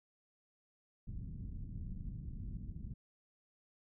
pink low-pass noise, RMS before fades -44 dBFS, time 1.07-2.94 s, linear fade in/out 5 ms, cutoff 200 Hz, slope 24 dB/octave, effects none

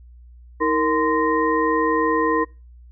sine tone cluster, 319.5 / 462.5 / 1034 / 1859 Hz, D#4 / A#4 / C6 / A#6, +46 / -14 / -21 / -5 cents, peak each -22 / -21 / -21 / -27 dBFS, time 0.6-2.45 s, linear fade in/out 20 ms, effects noise-tail reverb RT60 0.3 s tail -24 dB re dry + added 60 Hz sine -42 dBFS peak until 2.91 s

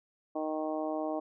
harmonic tone, 155.56 Hz, D#3, in tune, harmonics 2 / 3 / 4 / 5 / 6 / 7, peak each -35 / -41 / -35 / -39 / -46 / -45 dBFS, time 0.35-1.2 s, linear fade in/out 10 ms, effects none

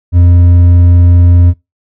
triangle tone with hard clipping, 87.5 Hz, F2, 4 cents sharp, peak -3 dBFS, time 0.12-1.54 s, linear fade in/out 50 ms, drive 7 dB, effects noise-tail reverb RT60 0.2 s tail -22 dB re dry

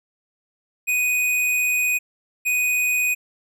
square tone pair in turn, 2489 / 2489 Hz, D#7 / D#7, 0 / 0 cents, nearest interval unison, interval 0 cents, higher neither, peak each -19 dBFS, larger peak neither, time 0.87-1.99 / 2.45-3.15 s, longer first, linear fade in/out 20 ms, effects none

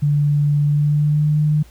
sine tone with pitch glide, 146.1 to 151.08 Hz, D3 to D3, -9 to +49 cents, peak -13 dBFS, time 0.02-1.63 s, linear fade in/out 10 ms, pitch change +58 cents, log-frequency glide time 0.64-1.38 s, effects added 60 Hz sine -42 dBFS peak until 1.7 s + pink hiss -51 dBFS RMS until 1.7 s

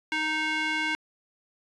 square tone with band-pass filter, 311.1 Hz, D#4, in tune, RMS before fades -28 dBFS, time 0.12-0.95 s, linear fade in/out 0 ms, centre 2100 Hz, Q 2, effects resampled to 24000 Hz

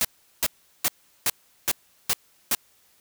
white noise bursts, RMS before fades -22 dBFS, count 7, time 0.01-2.549 s, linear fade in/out 0 ms, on 37 ms, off 380 ms, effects white hiss -61 dBFS RMS until 3 s

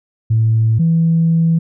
sine tone pair in turn, 111.7 / 164.75 Hz, A2 / E3, +27 / -1 cents, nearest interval perfect fifth, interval 672 cents, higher second, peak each -9 dBFS, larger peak neither, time 0.3-0.79 / 0.79-1.59 s, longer second, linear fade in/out 10 ms, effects tanh soft clip ceiling -5 dBFS

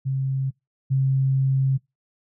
sine tone pair in turn, 134 / 134 Hz, C3 / C3, +42 / +42 cents, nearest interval unison, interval 0 cents, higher neither, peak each -21 / -17 dBFS, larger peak second, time 0.05-0.51 / 0.9-1.78 s, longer second, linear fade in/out 20 ms, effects noise-tail reverb RT60 0.2 s tail -24 dB re dry

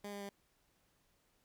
15% pulse tone with pitch steps, 204.1 / 202 / 199.9 Hz, G#3 / G#3 / G3, -30 / -48 / +34 cents, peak -37 dBFS, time 0.04-0.292 s, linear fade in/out 5 ms, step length 84 ms, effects pink hiss -75 dBFS RMS until 1.44 s

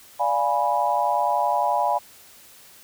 sine chord, D diminished seventh, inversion none, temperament equal with one note detuned, 587.3 / 698.5 / 830.6 / 981.5 Hz, D5 / F5 / Ab5 / Cb6, 0 / 0 / 0 / -11 cents, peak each -27 / -25 / -23 / -24 dBFS, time 0.19-1.99 s, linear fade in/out 20 ms, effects white hiss -49 dBFS RMS until 2.83 s

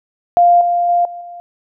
sine tone with level steps, 698.5 Hz, F5, in tune, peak -6 / -12 / -10 / -26 / -29 dBFS, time 0.37-1.4 s, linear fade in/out 0 ms, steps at 0.61 / 0.89 / 1.05 / 1.21 s, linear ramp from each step 2 ms, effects none

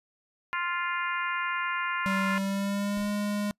harmonic tone, 349.2 Hz, F4, in tune, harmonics 3 / 4 / 5 / 6 / 7 / 8, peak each -32 / -33 / -35 / -36 / -39 / -42 dBFS, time 0.53-2.38 s, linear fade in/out 0 ms
square tone with pitch glide, 193.3 to 206 Hz, G3 to G#3, -24 to -14 cents, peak -28 dBFS, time 2.06-3.51 s, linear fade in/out 0 ms, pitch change +110 cents, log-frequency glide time 2.31-3.08 s
brown noise with exponential decay, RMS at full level -39 dBFS, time 2.97-3.2 s, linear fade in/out 0 ms, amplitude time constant 49 ms
effects noise-tail reverb RT60 0.1 s tail -26 dB re dry + resampled to 32000 Hz

